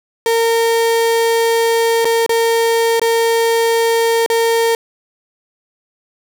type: tone with dropouts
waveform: 35% pulse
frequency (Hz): 459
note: A#4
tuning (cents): -27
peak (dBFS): -10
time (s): 0.26-4.75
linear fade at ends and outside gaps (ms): 1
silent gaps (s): 2.046-2.053 / 2.263-2.293 / 2.996-3.016 / 4.262-4.3
effects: none